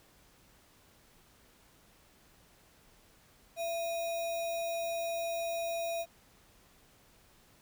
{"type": "tone with sample-and-hold", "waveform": "sine", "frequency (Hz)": 672, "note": "E5", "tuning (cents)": 33, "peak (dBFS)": -32, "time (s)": [3.56, 6.06], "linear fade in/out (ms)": 50, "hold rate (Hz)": 3150, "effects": ["pink hiss -63 dBFS RMS until 7.61 s"]}